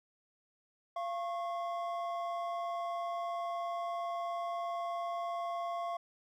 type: tone pair together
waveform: triangle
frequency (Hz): 688.5 / 1093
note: F5 / C#6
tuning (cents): -25 / -25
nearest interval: minor sixth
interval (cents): 800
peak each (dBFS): -34 / -38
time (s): 0.96-5.97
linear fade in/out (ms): 5
effects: none